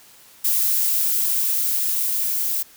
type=noise with level ramp; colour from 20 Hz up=violet; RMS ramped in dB=-19 to -23 dBFS; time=0.44-2.63 s; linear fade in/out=10 ms; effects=white hiss -49 dBFS RMS until 2.76 s